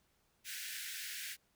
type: high-pass noise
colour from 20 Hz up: pink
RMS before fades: -44 dBFS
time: 0.44-1.37 s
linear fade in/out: 50 ms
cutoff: 1500 Hz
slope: 96 dB/octave
effects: pink hiss -75 dBFS RMS until 1.55 s